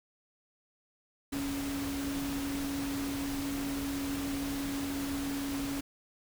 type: tone in noise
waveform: sine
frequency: 278.5 Hz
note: C#4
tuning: 8 cents sharp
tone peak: -33 dBFS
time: 1.32-5.81 s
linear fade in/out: 10 ms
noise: pink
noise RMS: -40 dBFS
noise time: 1.32-5.81 s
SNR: +4 dB
effects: none